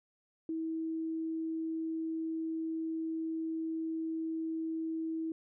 sine tone, 323 Hz, E4, 35 cents flat, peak -33 dBFS, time 0.49-5.32 s, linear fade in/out 2 ms, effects none

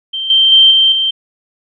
sine tone with level steps, 3136 Hz, G7, in tune, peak -17 / -6 / -3 / -6 / -11 dBFS, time 0.13-1.11 s, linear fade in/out 10 ms, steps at 0.3 / 0.52 / 0.71 / 0.92 s, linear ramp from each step 2 ms, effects none

